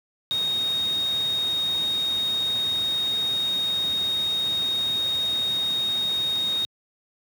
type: tone in noise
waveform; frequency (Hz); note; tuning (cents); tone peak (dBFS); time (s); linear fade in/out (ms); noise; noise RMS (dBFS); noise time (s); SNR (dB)
sine; 3729; A#7; 0; -22; 0.31-6.65; 0; pink; -38; 0.31-6.65; +13
effects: high-pass 100 Hz 12 dB/octave